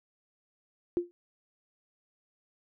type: tone with exponential decay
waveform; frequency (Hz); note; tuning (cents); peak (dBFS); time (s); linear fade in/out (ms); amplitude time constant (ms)
sine; 349.2; F4; 0; -21; 0.97-1.11; 0; 29
effects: none